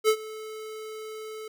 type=tone with ADSR envelope; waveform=square; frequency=434.7 Hz; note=A4; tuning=21 cents flat; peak=-17 dBFS; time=0.04-1.48 s; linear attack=46 ms; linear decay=72 ms; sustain=-20 dB; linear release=4 ms; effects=none